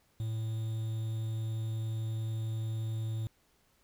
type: tone with quantisation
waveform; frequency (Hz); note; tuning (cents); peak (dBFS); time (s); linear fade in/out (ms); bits
triangle; 111.1; A2; +17; -30; 0.2-3.27; 0; 9
effects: pink hiss -70 dBFS RMS until 3.83 s